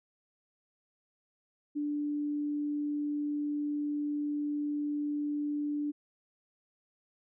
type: tone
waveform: sine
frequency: 293.7 Hz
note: D4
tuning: in tune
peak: -30 dBFS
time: 1.75-5.92 s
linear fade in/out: 20 ms
effects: none